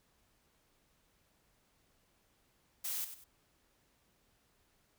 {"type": "noise with echo", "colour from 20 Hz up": "blue", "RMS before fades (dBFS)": -38, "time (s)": [2.84, 3.05], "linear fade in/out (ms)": 10, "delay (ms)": 97, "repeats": 2, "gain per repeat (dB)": -10, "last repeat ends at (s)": 3.244, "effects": ["pink hiss -73 dBFS RMS until 4.98 s"]}